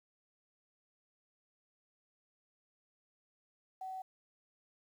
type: tone with quantisation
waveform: sine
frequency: 755 Hz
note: F#5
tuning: 35 cents sharp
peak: -40 dBFS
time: 3.81-4.02 s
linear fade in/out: 5 ms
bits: 11
effects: none